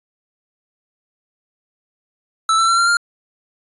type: tone with pitch steps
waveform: square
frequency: 1317 / 1337.7 / 1358.7 / 1380.1 / 1401.8 Hz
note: E6 / E6 / F6 / F6 / F6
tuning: -2 / +25 / -48 / -21 / +6 cents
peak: -13 dBFS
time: 2.49-2.97 s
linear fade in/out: 2 ms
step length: 96 ms
effects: resampled to 24000 Hz